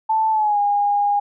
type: tone with pitch glide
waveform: sine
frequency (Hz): 880 to 816.3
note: A5 to G#5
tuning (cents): 0 to -30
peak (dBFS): -15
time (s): 0.09-1.2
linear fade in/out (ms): 10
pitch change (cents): -130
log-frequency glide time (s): 0.31-0.59
effects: none